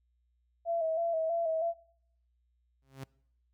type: tone with vibrato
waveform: sine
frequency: 659.3 Hz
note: E5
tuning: in tune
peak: -28 dBFS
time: 0.65-1.74 s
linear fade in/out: 50 ms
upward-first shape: square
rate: 3.1 Hz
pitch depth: 42 cents each way
type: tone with exponential growth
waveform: sawtooth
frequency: 134.4 Hz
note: C3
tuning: 47 cents sharp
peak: -34 dBFS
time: 2.82-3.04 s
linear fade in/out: 5 ms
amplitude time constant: 46 ms
effects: noise-tail reverb RT60 0.7 s tail -24 dB re dry + added 60 Hz sine -70 dBFS peak until 3.53 s